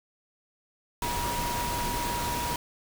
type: tone in noise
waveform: sine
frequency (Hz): 959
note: A#5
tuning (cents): +49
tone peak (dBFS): -31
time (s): 1.02-2.56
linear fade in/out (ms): 2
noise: pink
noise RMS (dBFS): -32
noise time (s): 1.02-2.56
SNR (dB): -2
effects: none